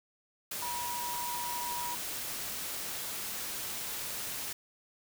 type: tone in noise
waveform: sine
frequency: 964 Hz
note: B5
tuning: 42 cents flat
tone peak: -36 dBFS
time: 0.62-1.95 s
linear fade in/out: 5 ms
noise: white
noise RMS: -38 dBFS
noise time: 0.51-4.53 s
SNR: -1 dB
effects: none